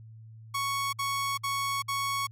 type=tone bursts; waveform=sawtooth; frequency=1110 Hz; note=C#6; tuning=2 cents sharp; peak=-24 dBFS; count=4; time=0.54-2.271 s; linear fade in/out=10 ms; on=390 ms; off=57 ms; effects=added 111 Hz sine -45 dBFS peak until 2.31 s + MP3 64 kbps